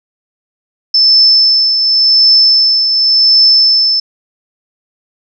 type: tone with tremolo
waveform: sine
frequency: 5274 Hz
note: E8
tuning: in tune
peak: -3 dBFS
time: 0.94-4 s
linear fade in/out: 5 ms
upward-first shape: triangle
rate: 0.9 Hz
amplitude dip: 50%
effects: none